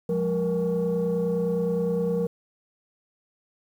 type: tone cluster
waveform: sine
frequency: 176.6 / 206.3 / 470.5 Hz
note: F3 / G#3 / A#4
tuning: +20 / -11 / +16 cents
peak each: -25 / -31 / -23 dBFS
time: 0.09-2.27 s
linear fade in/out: 5 ms
effects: tanh soft clip ceiling -18 dBFS + 9-bit